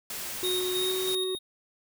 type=noise; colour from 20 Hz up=white; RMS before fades=-36 dBFS; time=0.1-1.15 s; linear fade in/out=2 ms
type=tone with tremolo; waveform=square; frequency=3729 Hz; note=A#7; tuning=in tune; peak=-29 dBFS; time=0.43-1.39 s; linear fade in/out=20 ms; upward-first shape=square; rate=3.1 Hz; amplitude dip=45%
type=tone with pitch glide; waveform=triangle; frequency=366.2 to 373.9 Hz; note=F#4 to F#4; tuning=-18 to +18 cents; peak=-27 dBFS; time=0.43-1.35 s; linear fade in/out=0 ms; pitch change=+36 cents; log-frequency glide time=0.73-0.91 s
effects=none